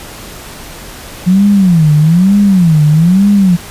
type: tone with vibrato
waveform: sine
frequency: 174.61 Hz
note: F3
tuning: in tune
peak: -4 dBFS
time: 1.26-3.57 s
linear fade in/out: 20 ms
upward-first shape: sine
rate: 1.1 Hz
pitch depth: 270 cents each way
effects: pink hiss -29 dBFS RMS until 3.7 s + resampled to 32000 Hz